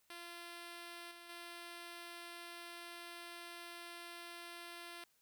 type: tone with level steps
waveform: 5% pulse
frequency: 344.1 Hz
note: F4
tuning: 26 cents flat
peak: -37 / -42 / -37 dBFS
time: 0.1-5.04 s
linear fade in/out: 2 ms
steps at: 1.11 / 1.29 s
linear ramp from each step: 5 ms
effects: white hiss -75 dBFS RMS until 5.21 s